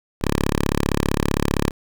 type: tone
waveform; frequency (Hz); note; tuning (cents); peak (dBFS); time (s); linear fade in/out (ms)
5% pulse; 35.38; C#1; +36; -7; 0.21-1.71; 10
effects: none

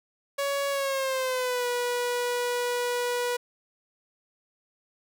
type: tone with pitch glide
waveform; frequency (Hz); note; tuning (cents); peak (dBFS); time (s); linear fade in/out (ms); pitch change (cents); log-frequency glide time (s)
sawtooth; 560 to 487.5; C#5 to B4; +18 to -23; -22; 0.38-3.37; 10; -241; 0.7-1.67
effects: none

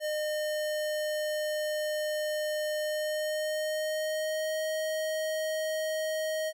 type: tone with pitch glide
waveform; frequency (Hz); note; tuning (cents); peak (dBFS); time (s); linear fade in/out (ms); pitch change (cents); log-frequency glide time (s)
square; 609 to 627.6; D#5 to D#5; -37 to +15; -30; 0-6.53; 50; +52; 2.8-4.64
effects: none

